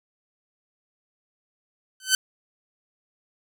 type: tone with exponential growth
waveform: 10% pulse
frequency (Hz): 1526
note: G6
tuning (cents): -47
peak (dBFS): -5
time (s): 2-2.15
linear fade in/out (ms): 2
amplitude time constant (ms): 32
effects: none